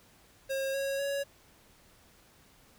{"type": "tone with pitch steps", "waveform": "square", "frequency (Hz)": [539, 549.1, 559.3], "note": ["C#5", "C#5", "C#5"], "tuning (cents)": [-49, -17, 15], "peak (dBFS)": -31, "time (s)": [0.49, 1.24], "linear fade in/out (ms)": 20, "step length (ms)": 250, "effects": ["pink hiss -61 dBFS RMS until 2.78 s"]}